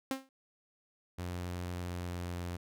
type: tone with exponential decay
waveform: sawtooth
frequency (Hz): 266.4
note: C4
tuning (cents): +31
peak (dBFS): -25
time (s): 0.11-0.29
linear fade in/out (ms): 1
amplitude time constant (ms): 37
type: tone with pitch glide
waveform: sawtooth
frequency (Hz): 88.8 to 87.78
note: F2 to F2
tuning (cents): +29 to +9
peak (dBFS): -33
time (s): 1.18-2.57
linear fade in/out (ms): 10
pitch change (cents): -20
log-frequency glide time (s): 1.73-2.39
effects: none